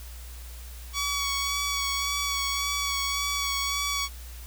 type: tone with vibrato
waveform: 10% pulse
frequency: 1128 Hz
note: C#6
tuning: 30 cents sharp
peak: -18 dBFS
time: 0.93-4.09 s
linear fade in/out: 50 ms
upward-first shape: sine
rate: 1.8 Hz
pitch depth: 19 cents each way
effects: added 60 Hz sine -39 dBFS peak until 4.46 s + white hiss -48 dBFS RMS until 4.46 s